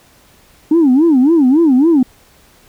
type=tone with vibrato; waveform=sine; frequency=291.5 Hz; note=D4; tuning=13 cents flat; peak=-5 dBFS; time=0.71-2.03 s; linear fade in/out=5 ms; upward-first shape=sine; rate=3.6 Hz; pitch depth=270 cents each way; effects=tanh soft clip ceiling -4 dBFS + pink hiss -48 dBFS RMS until 2.68 s